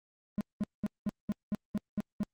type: tone bursts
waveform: triangle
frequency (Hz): 207.3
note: G#3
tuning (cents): -3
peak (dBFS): -26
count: 9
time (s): 0.38-2.232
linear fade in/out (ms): 0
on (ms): 28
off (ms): 200
effects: Opus 32 kbps